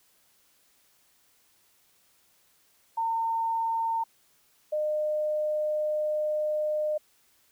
sine tone pair in turn, 909 / 608.1 Hz, A#5 / D#5, -44 / -40 cents, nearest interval perfect fifth, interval 696 cents, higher first, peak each -25 dBFS, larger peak neither, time 2.97-4.04 / 4.72-6.98 s, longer second, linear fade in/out 10 ms, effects white hiss -65 dBFS RMS until 7.51 s

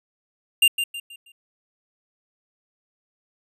square tone with echo, 2794 Hz, F7, in tune, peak -13 dBFS, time 0.62-0.68 s, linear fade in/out 5 ms, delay 160 ms, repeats 4, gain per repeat -9 dB, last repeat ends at 1.32 s, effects resampled to 32000 Hz

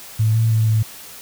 sine tone with pitch steps, 109.6 / 112.8 / 110.8 / 109.8 Hz, A2 / A2 / A2 / A2, -6 / +44 / +13 / -3 cents, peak -13 dBFS, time 0.19-0.83 s, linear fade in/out 10 ms, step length 160 ms, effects white hiss -38 dBFS RMS until 1.21 s

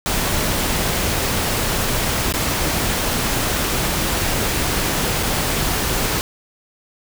pink noise with dropouts, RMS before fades -20 dBFS, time 0.06-6.21 s, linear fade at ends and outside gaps 0 ms, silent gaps 2.324-2.339 / 5.228-5.232 s, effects none

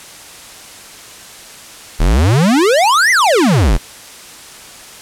square exponential two-way sweep, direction up then down, 35.02 to 2093 to 35.02 Hz, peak -9 dBFS, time 1.99-3.78 s, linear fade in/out 20 ms, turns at 3.11 s, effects white hiss -35 dBFS RMS until 5.01 s + low-pass 10000 Hz 12 dB/octave

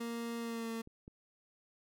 30% pulse tone with pitch glide, 233.1 to 227.3 Hz, A#3 to A#3, 0 to -43 cents, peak -35 dBFS, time 0-0.82 s, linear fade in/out 10 ms, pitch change -43 cents, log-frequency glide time 0.39-0.7 s
clicks, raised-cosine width 3 ms, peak -41 / -37 dBFS, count 2, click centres 0.874 / 1.079 s
effects none

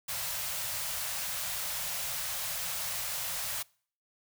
white band-stop noise, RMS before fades -35 dBFS, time 0.08-3.63 s, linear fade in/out 10 ms, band 180 to 510 Hz, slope 96 dB/octave, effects noise-tail reverb RT60 0.5 s tail -25 dB re dry

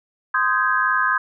sine chord, Ab major seventh, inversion first, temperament just, 1038.3 / 1245.9 / 1557.4 / 1661.2 Hz, C6 / Eb6 / G6 / Ab6, -14 / +2 / -12 / 0 cents, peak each -22 dBFS, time 0.34-1.18 s, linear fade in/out 5 ms, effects none

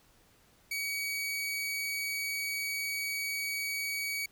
sawtooth tone, 2261 Hz, C#7, 34 cents sharp, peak -29 dBFS, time 0.71-4.26 s, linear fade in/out 5 ms, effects pink hiss -64 dBFS RMS until 4.31 s

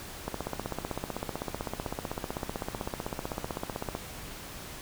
click train, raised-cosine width 1 ms, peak -18 dBFS, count 59, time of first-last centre 0.28-3.951 s, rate 15.8 Hz, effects pink hiss -43 dBFS RMS until 4.81 s

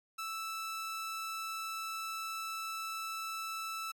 sawtooth tone, 1318.5 Hz, E6, in tune, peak -34 dBFS, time 0.18-3.92 s, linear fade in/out 10 ms, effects AAC 64 kbps

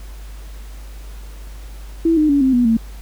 sine tone with pitch steps, 329.6 / 305.8 / 283.6 / 263.1 / 244.1 / 226.4 Hz, E4 / D#4 / C#4 / C4 / B3 / A3, 0 / -30 / +40 / +10 / -20 / +50 cents, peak -11 dBFS, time 2.05-2.77 s, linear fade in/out 5 ms, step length 120 ms, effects added 50 Hz sine -31 dBFS peak until 3.01 s + pink hiss -45 dBFS RMS until 3.01 s

